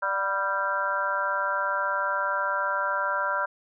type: harmonic tone with a mistuned harmonic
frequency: 196.3 Hz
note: G3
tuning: 3 cents sharp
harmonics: 3 / 4 / 5 / 6 / 7 / 8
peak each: -32 / -40 / -29 / -40 / -28 / -31 dBFS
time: 0.02-3.46 s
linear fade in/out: 10 ms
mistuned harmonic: 4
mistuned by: -84 cents
effects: none